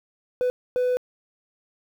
triangle tone bursts at uneven times, 499.3 Hz, B4, 19 cents sharp, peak -17 dBFS, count 2, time 0.41-0.5 / 0.76-0.97 s, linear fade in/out 0 ms, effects tanh soft clip ceiling -14 dBFS + 9-bit

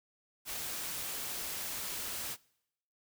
white noise, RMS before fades -39 dBFS, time 0.45-2.37 s, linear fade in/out 50 ms, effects noise-tail reverb RT60 0.8 s tail -24 dB re dry

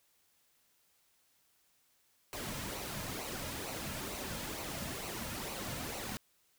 pink noise with flanger, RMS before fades -41 dBFS, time 2.33-6.17 s, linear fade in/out 0 ms, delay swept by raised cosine 0.58 to 2.68 ms, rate 2.2 Hz, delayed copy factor -0.55, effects white hiss -72 dBFS RMS until 6.58 s

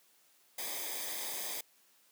white noise with comb filter, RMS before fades -39 dBFS, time 0.58-1.61 s, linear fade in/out 5 ms, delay 0.71 ms, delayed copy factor -0.7, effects white hiss -67 dBFS RMS until 2.11 s + high-pass 200 Hz 12 dB/octave

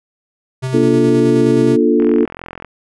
square tone with tremolo, 130 Hz, C3, 11 cents flat, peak -18 dBFS, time 0.62-1.77 s, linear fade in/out 20 ms, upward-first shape square, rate 9.5 Hz, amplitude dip 25%
sine chord, Bb major seventh, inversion none, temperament equal with one note detuned, 237 / 293.7 / 349.2 / 440 Hz, Bb3 / D4 / F4 / A4, +29 / 0 / 0 / 0 cents, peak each -15 dBFS, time 0.73-2.26 s, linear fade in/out 20 ms
click train, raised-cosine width 0.5 ms, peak -14 dBFS, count 29, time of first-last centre 2-2.647 s, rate 43.3 Hz
effects resampled to 24000 Hz

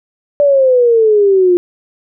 sine exponential sweep, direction down, 585 to 349.2 Hz, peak -6 dBFS, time 0.4-1.57 s, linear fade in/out 0 ms, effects none

